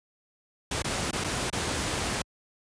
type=noise with dropouts; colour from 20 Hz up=pink; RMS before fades=-29 dBFS; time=0.71-2.22 s; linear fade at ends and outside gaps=5 ms; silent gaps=0.823-0.843 / 1.111-1.129 / 1.24-1.243 / 1.501-1.527 s; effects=high-pass 60 Hz 12 dB/octave + resampled to 22050 Hz